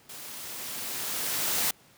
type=noise with level ramp; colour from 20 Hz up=white; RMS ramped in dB=-43 to -26 dBFS; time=0.09-1.71 s; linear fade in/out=5 ms; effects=pink hiss -58 dBFS RMS until 1.97 s + high-pass 100 Hz 12 dB/octave